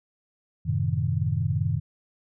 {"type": "chord", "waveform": "sine", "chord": "F# diminished seventh", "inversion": "none", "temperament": "equal", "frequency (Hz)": [92.5, 110, 130.81, 155.56], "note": ["F#2", "A2", "C3", "Eb3"], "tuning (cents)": [0, 0, 0, 0], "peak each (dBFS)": -28, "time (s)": [0.65, 1.8], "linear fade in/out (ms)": 20, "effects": []}